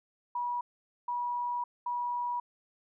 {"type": "tone bursts at uneven times", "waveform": "sine", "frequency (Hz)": 969, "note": "B5", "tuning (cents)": -33, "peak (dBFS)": -30, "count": 3, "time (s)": [[0.35, 0.61], [1.08, 1.64], [1.86, 2.4]], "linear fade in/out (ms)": 5, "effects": []}